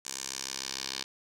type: tone with band-pass filter sweep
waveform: 10% pulse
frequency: 66.7 Hz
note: C2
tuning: 34 cents sharp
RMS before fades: -38 dBFS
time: 0.05-1.04 s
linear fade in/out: 5 ms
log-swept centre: 6900 to 4600 Hz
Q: 2.1
effects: none